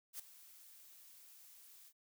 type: noise with ADSR envelope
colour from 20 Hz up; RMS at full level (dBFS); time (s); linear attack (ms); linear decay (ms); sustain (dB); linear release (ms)
blue; -44; 0.13-1.93; 64; 5; -16; 59
effects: none